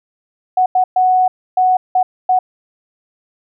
sine tone bursts at uneven times, 740 Hz, F#5, in tune, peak -9 dBFS, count 6, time 0.57-0.66 / 0.75-0.84 / 0.96-1.28 / 1.57-1.77 / 1.95-2.03 / 2.29-2.39 s, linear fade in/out 5 ms, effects none

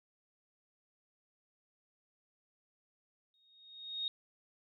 sine tone with exponential growth, 3729 Hz, A#7, in tune, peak -32 dBFS, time 3.34-4.08 s, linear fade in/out 1 ms, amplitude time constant 160 ms, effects none

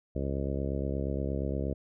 harmonic tone, 68.5 Hz, C#2, 20 cents flat, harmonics 1 / 2 / 3 / 4 / 5 / 6 / 7 / 8 / 9, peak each -33 / -36 / -38 / -39 / -40 / -41 / -41 / -42 / -43 dBFS, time 0.15-1.74 s, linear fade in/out 10 ms, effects none

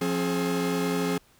45% pulse tone cluster, 175.5 / 268.8 / 422.1 Hz, F3 / C4 / G#4, +9 / +47 / +28 cents, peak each -29 dBFS, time 0.01-1.18 s, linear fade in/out 5 ms, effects pink hiss -60 dBFS RMS until 1.39 s

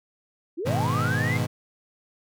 sine linear sweep, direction up, 293.2 to 2145 Hz, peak -27 dBFS, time 0.57-1.38 s, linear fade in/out 20 ms
35% pulse chord, G# minor, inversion none, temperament equal, 103.83 / 123.47 / 155.56 Hz, G#2 / B2 / D#3, 0 / 0 / 0 cents, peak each -26 / -25 / -27 dBFS, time 0.65-1.47 s, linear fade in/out 20 ms
effects none

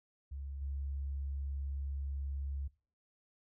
sine tone with level steps, 69.3 Hz, C#2, in tune, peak -40 / -36 dBFS, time 0.31-2.68 s, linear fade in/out 10 ms, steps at 0.61 s, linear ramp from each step 10 ms, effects noise-tail reverb RT60 0.4 s tail -21 dB re dry

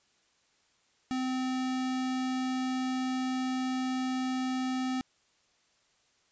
square tone, 257.7 Hz, C4, 26 cents flat, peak -30 dBFS, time 1.11-5.01 s, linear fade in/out 0 ms, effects white hiss -69 dBFS RMS until 6.31 s + resampled to 16000 Hz

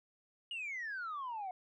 sine exponential sweep, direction down, 2914 to 721 Hz, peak -37 dBFS, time 0.51-1.51 s, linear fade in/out 2 ms, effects tanh soft clip ceiling -36 dBFS

